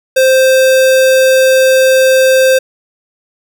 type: tone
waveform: square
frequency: 523.3 Hz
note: C5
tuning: in tune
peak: -6 dBFS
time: 0.16-2.59 s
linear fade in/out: 10 ms
effects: none